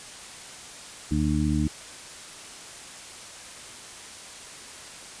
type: harmonic tone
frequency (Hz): 75.4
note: D2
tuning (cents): +46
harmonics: 1 / 2 / 3 / 4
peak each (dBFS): -27 / -27 / -27 / -27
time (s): 1.11-1.68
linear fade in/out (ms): 5
effects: white hiss -42 dBFS RMS until 5.2 s + resampled to 22050 Hz